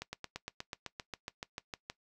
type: slowing click train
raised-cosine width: 0.2 ms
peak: -22 dBFS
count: 15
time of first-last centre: 0.02-1.899 s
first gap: 110 ms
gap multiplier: 1.03
effects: noise-tail reverb RT60 0.1 s tail -19 dB re dry